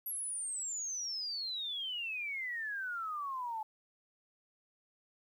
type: exponential sweep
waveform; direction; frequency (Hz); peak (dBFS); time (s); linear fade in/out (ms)
sine; down; 11650 to 855; -36; 0.06-3.63; 5
effects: 11-bit